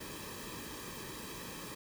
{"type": "noise with comb filter", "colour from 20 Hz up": "pink", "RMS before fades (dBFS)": -45, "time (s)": [0, 1.75], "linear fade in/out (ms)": 10, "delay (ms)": 1.4, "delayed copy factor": -0.7, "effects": []}